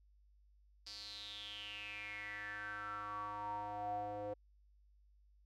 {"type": "tone with band-pass filter sweep", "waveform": "square", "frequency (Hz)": 103.4, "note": "G#2", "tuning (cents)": -7, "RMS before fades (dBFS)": -45, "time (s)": [0.86, 4.34], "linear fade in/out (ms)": 10, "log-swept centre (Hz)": [4800, 560], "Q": 8.1, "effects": ["added 50 Hz sine -65 dBFS peak until 5.45 s"]}